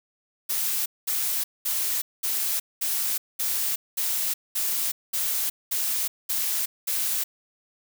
blue noise bursts, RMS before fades -26 dBFS, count 12, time 0.49-7.24 s, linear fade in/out 10 ms, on 370 ms, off 210 ms, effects none

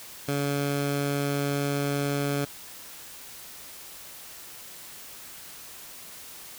15% pulse tone, 142.1 Hz, C#3, 43 cents sharp, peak -19 dBFS, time 0.28-2.45 s, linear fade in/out 5 ms, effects white hiss -44 dBFS RMS until 6.58 s

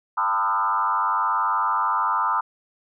sine tone with frequency modulation, 1108.7 Hz, C#6, in tune, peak -19 dBFS, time 0.17-2.41 s, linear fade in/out 10 ms, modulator 101 Hz, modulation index 2.4, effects none

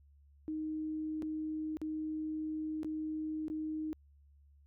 sine tone with dropouts, 311.1 Hz, D#4, in tune, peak -35 dBFS, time 0.48-3.93 s, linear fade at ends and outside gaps 0 ms, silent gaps 1.222-1.229 / 1.77-1.816 / 2.832-2.846 / 3.482-3.5 s, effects added 71 Hz sine -60 dBFS peak until 4.66 s

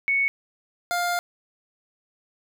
sine / 25% pulse tone pair in turn, 2217 / 702.4 Hz, C#7 / F5, 0 / +10 cents, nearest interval octave + minor sixth, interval 1990 cents, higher first, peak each -19 dBFS, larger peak neither, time 0.08-0.28 / 0.91-1.19 s, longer second, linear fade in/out 0 ms, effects none

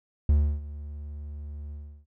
triangle tone with ADSR envelope, 73.42 Hz, D2, in tune, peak -14 dBFS, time 0.29-2.06 s, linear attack 3 ms, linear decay 310 ms, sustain -19 dB, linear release 340 ms, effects none

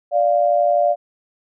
sine tone pair together, 586 / 698 Hz, D5 / F5, -4 / -1 cents, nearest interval minor third, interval 303 cents, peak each -16 dBFS, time 0.11-0.96 s, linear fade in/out 50 ms, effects none

